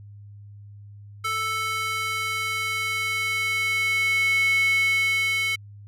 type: tone with high-pass filter sweep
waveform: square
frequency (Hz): 440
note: A4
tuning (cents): 0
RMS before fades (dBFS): -24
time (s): 1.24-5.56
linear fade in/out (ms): 10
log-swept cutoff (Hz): 1600 to 2400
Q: 7.8
effects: added 102 Hz sine -41 dBFS peak until 5.87 s + resampled to 32000 Hz